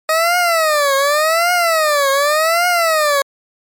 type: tone with vibrato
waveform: 20% pulse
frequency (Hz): 624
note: D#5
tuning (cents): +5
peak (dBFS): -7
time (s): 0.09-3.22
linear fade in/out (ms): 2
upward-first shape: triangle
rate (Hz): 0.87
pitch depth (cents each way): 250
effects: MP3 96 kbps